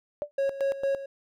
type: tone with exponential decay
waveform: sine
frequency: 587 Hz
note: D5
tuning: 1 cent flat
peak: -23 dBFS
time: 0.22-0.31 s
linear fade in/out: 0 ms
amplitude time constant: 18 ms
type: tone with tremolo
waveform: triangle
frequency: 549 Hz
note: C#5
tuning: 17 cents flat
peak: -21 dBFS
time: 0.38-1.06 s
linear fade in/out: 5 ms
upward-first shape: square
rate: 4.4 Hz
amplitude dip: 75%
effects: none